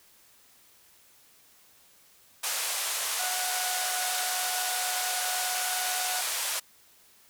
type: band-pass noise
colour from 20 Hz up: white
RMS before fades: -31 dBFS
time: 2.43-6.6 s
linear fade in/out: 10 ms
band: 550 to 12000 Hz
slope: 24 dB/octave
type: tone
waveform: 30% pulse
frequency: 734 Hz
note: F#5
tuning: 14 cents flat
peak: -31 dBFS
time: 3.19-6.21 s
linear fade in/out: 5 ms
effects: white hiss -59 dBFS RMS until 7.29 s